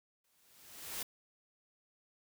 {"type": "noise with exponential growth", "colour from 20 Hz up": "white", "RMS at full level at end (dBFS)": -38, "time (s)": [0.24, 1.03], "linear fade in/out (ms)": 5, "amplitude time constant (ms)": 170, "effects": []}